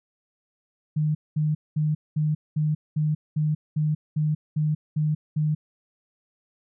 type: tone bursts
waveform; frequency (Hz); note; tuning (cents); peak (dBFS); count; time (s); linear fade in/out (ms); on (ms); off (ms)
sine; 152.6; D#3; -33; -20; 12; 0.96-5.55; 10; 190; 210
effects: none